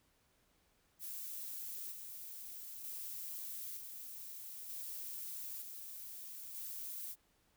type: noise with tremolo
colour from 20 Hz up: violet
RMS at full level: -45 dBFS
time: 0.99-7.16 s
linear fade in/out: 50 ms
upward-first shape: square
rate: 0.54 Hz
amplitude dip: 35%
effects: pink hiss -74 dBFS RMS until 7.56 s